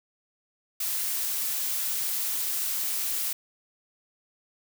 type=noise; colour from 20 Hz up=blue; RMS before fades=-29 dBFS; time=0.8-3.33 s; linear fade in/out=5 ms; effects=none